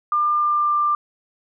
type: tone with pitch glide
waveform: sine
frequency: 1199 to 1188 Hz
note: D6 to D6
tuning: +36 to +20 cents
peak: -16 dBFS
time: 0.12-0.95 s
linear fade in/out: 2 ms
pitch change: -16 cents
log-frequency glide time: 0.34-0.75 s
effects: none